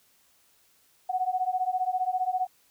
sine beating tone pair, 733 / 748 Hz, F#5 / F#5, -16 / +19 cents, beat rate 15 Hz, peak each -28 dBFS, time 1.09-2.47 s, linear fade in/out 10 ms, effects white hiss -64 dBFS RMS until 2.7 s

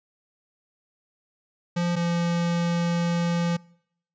square tone pair in turn, 173.6 / 171.41 Hz, F3 / F3, -10 / -32 cents, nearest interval unison, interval 22 cents, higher first, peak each -23 dBFS, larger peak neither, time 1.76-1.96 / 1.96-3.57 s, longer second, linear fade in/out 10 ms, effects noise-tail reverb RT60 0.7 s tail -25 dB re dry + resampled to 16000 Hz

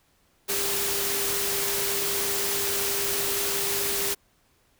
sine tone in noise, 400 Hz, G4, 35 cents sharp, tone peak -33 dBFS, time 0.48-4.15 s, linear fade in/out 20 ms, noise white, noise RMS -27 dBFS, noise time 0.48-4.15 s, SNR -9 dB, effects pink hiss -65 dBFS RMS until 4.79 s

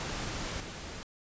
pink noise with level steps, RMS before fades -36 / -42 dBFS, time 0-1.03 s, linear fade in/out 0 ms, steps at 0.6 s, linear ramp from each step 5 ms, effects resampled to 16000 Hz

